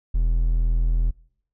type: tone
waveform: triangle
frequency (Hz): 41.2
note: E1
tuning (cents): 0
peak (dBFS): -15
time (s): 0.14-1.11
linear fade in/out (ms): 10
effects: noise-tail reverb RT60 0.7 s tail -25 dB re dry